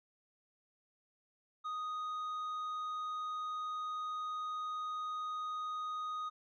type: tone with tanh clipping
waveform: sine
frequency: 1244.5 Hz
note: D#6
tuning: in tune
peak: -38 dBFS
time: 1.64-6.3 s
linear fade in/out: 20 ms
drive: 5 dB
effects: none